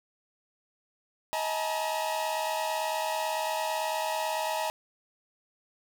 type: tone cluster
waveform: 45% pulse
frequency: 634 / 828 / 877 / 955 Hz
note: D#5 / G#5 / A5 / A#5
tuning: +32 / -5 / -6 / +42 cents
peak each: -33 / -37 / -34 / -34 dBFS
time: 1.33-4.7 s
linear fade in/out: 0 ms
effects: none